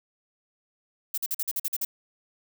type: noise bursts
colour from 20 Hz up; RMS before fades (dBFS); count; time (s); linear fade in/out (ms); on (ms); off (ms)
violet; -28; 9; 1.14-1.85; 5; 38; 46
effects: none